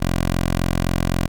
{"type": "tone", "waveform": "10% pulse", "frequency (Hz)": 43.82, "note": "F1", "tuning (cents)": 7, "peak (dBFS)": -10, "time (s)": [0, 1.28], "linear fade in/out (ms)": 20, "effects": []}